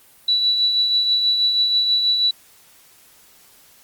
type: tone with tremolo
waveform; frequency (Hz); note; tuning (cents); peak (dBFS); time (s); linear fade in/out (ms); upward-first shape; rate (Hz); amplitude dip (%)
sine; 3943; B7; -4; -13; 0.28-2.31; 5; triangle; 6.2; 45
effects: white hiss -51 dBFS RMS until 3.83 s + Opus 32 kbps